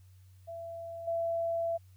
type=tone with level steps; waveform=sine; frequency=670 Hz; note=E5; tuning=28 cents sharp; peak=-39 / -29 dBFS; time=0.47-1.78 s; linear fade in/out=20 ms; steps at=1.07 s; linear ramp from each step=10 ms; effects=added 93 Hz sine -54 dBFS peak until 1.96 s + white hiss -71 dBFS RMS until 1.96 s